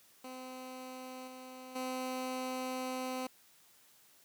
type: tone with level steps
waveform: 15% pulse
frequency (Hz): 257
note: C4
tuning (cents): -31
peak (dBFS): -38 / -41 / -30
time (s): 0.24-3.27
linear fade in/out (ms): 5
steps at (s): 1.27 / 1.75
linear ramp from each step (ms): 10
effects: white hiss -64 dBFS RMS until 4.24 s + high-pass 100 Hz 12 dB/octave